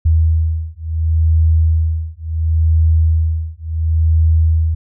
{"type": "beating tone pair", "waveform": "sine", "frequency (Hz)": [80, 80.71], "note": ["D#2", "E2"], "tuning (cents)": [49, -36], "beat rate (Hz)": 0.71, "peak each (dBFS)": -14, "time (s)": [0.05, 4.75], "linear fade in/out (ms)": 10, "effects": []}